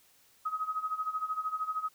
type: tone with tremolo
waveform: sine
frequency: 1266 Hz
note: D#6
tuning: 30 cents sharp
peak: -28 dBFS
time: 0.45-1.89 s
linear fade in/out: 10 ms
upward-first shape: sine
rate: 13 Hz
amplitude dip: 80%
effects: white hiss -64 dBFS RMS until 1.94 s